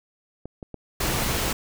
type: clicks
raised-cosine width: 2 ms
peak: -22 dBFS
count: 3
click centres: 0.456 / 0.628 / 0.743 s
type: noise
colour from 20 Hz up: pink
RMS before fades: -25 dBFS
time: 1-1.53 s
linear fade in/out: 5 ms
effects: none